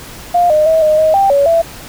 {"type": "tone with pitch steps", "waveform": "sine", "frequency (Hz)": [703, 612, 642, 616, 629, 787, 563, 666], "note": ["F5", "D#5", "E5", "D#5", "D#5", "G5", "C#5", "E5"], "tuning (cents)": [11, -29, -46, -17, 19, 7, 27, 18], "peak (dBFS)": -7, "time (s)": [0.34, 1.62], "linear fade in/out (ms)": 10, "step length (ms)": 160, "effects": ["pink hiss -32 dBFS RMS until 1.88 s"]}